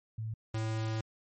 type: tone pair in turn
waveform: sine / square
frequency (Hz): 110.6 / 110.6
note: A2 / A2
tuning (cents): +9 / +9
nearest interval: unison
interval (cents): 0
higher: neither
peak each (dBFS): -34 / -32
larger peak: second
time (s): 0.18-0.34 / 0.54-1.01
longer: second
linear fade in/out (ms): 5
effects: MP3 32 kbps